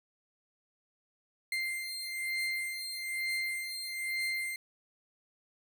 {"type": "beating tone pair", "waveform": "35% pulse", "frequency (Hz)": [2093, 2094.1], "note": ["C7", "C7"], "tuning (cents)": [0, 1], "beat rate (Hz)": 1.1, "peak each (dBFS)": [-34, -36], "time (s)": [1.52, 4.56], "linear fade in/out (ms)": 2, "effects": []}